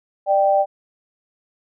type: tone pair together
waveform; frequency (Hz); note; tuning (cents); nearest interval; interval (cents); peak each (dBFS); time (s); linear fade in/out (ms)
sine; 594 / 782.9; D5 / G5; +20 / -2; perfect fourth; 478; -16; 0.26-0.66; 50
effects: none